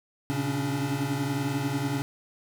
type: tone cluster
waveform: square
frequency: 118.6 / 138.4 / 271.4 / 281 / 292 Hz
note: A#2 / C#3 / C#4 / C#4 / D4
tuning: +30 / -2 / -36 / +24 / -10 cents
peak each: -36 / -31 / -38 / -33 / -35 dBFS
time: 0.3-2.02 s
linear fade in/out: 0 ms
effects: none